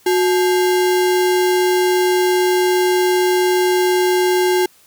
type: tone with sample-and-hold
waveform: sine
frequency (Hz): 364.4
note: F#4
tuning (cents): -26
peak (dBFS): -12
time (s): 0.06-4.66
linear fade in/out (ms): 5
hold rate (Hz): 1225
effects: white hiss -51 dBFS RMS until 4.86 s